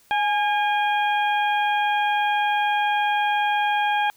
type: harmonic tone with a mistuned harmonic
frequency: 812 Hz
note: G#5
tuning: 39 cents flat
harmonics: 1 / 2 / 3 / 4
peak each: -20 / -26 / -30 / -32 dBFS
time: 0.11-4.1 s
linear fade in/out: 0 ms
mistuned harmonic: 1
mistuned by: +44 cents
effects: white hiss -57 dBFS RMS until 4.16 s